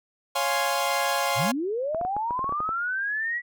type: chord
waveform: sawtooth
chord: Db major seventh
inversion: none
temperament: equal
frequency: 554.4 / 698.5 / 830.6 / 1046.5 Hz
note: Db5 / F5 / Ab5 / C6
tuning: 0 / 0 / 0 / 0 cents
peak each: -25 dBFS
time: 0.35-1.52 s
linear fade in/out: 10 ms
type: linear sweep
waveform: sine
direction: up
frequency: 94.6 to 1960 Hz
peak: -25 dBFS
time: 1.35-3.42 s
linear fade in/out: 50 ms
type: clicks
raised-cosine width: 1 ms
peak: -20 dBFS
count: 11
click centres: 1.947 / 2.013 / 2.05 / 2.166 / 2.308 / 2.392 / 2.443 / 2.493 / 2.524 / 2.604 / 2.691 s
effects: none